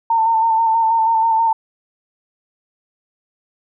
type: tone with vibrato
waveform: sine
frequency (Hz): 902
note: A5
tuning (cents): +43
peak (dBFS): -12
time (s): 0.1-1.53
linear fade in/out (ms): 5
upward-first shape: square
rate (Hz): 6.2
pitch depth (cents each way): 26
effects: none